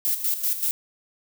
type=noise with tremolo; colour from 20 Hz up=violet; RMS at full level=-23 dBFS; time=0.05-0.71 s; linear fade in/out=0 ms; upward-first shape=square; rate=5.2 Hz; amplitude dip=65%; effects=none